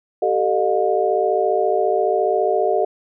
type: tone cluster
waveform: sine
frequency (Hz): 386.7 / 441.3 / 612 / 713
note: G4 / A4 / D#5 / F5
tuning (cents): -24 / +5 / -29 / +36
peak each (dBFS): -21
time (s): 0.22-2.85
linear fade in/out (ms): 5
effects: none